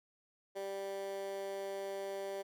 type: tone with high-pass filter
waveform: 15% pulse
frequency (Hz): 196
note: G3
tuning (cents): 0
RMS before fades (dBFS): -41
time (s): 0.55-2.43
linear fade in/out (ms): 20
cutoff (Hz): 470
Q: 6.1
effects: none